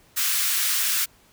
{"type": "high-pass noise", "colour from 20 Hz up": "white", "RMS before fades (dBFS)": -23, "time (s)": [0.16, 1.06], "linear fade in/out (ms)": 20, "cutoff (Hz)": 1300, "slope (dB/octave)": 24, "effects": ["pink hiss -57 dBFS RMS until 1.32 s"]}